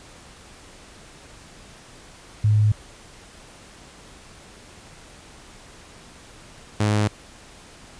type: tone pair in turn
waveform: sine / sawtooth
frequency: 106 / 105.21 Hz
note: G#2 / G#2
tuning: +36 / +23 cents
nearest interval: unison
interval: 13 cents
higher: first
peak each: -14 dBFS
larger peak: neither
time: 2.44-2.72 / 6.8-7.08 s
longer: neither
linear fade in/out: 5 ms
effects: pink hiss -46 dBFS RMS until 7.99 s + resampled to 22050 Hz